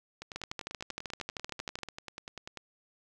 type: two click trains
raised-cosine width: 0.2 ms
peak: -19 / -24 dBFS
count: 20 / 25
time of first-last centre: 0.36-1.833 / 0.22-2.573 s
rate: 12.9 / 10.2 Hz
effects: none